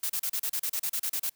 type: noise bursts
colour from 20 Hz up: blue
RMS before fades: -30 dBFS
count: 13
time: 0.03-1.296 s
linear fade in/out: 5 ms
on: 66 ms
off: 34 ms
effects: white hiss -68 dBFS RMS until 1.35 s